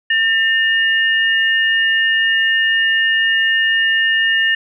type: tone pair together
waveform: sine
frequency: 1801 / 2852 Hz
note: A6 / F7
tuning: +40 / +36 cents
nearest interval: minor sixth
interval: 796 cents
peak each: -13 / -18 dBFS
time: 0.1-4.55 s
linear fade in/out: 5 ms
effects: none